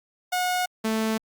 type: tone pair in turn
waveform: sawtooth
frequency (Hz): 726 / 220.6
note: F#5 / A3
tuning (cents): -33 / +5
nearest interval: octave + major sixth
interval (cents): 2062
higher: first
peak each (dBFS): -19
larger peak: neither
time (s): 0.32-0.66 / 0.84-1.18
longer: neither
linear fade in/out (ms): 10
effects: Opus 48 kbps